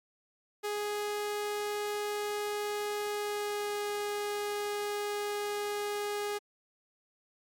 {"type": "tone with pitch glide", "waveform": "sawtooth", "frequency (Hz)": [415.3, 412.7], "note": ["G#4", "G#4"], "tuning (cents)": [0, -11], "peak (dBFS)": -28, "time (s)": [0.63, 6.39], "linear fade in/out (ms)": 20, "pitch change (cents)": -11, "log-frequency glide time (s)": [3.05, 3.8], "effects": ["MP3 96 kbps"]}